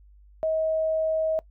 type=tone; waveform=sine; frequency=636 Hz; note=D#5; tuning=38 cents sharp; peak=-22 dBFS; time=0.43-1.39 s; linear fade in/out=0 ms; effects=noise-tail reverb RT60 0.1 s tail -21 dB re dry + added 50 Hz sine -50 dBFS peak until 1.5 s